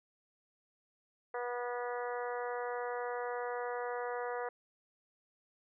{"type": "harmonic tone", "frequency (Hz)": 243.5, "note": "B3", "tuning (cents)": -24, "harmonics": [2, 3, 4, 5, 6, 7, 8], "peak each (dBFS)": [-38, -42, -44, -46, -48, -49, -50], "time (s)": [1.34, 4.49], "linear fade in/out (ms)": 5, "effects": []}